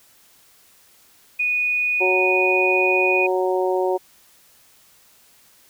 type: tone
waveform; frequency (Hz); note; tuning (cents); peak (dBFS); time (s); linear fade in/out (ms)
sine; 2475; D#7; -10; -18; 1.39-3.27; 10
type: harmonic tone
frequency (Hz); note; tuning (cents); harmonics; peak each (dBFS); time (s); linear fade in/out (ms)
185; F#3; 0; 2 / 3 / 4 / 5; -20 / -24 / -26 / -28; 2-3.98; 20
effects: white hiss -54 dBFS RMS until 5.69 s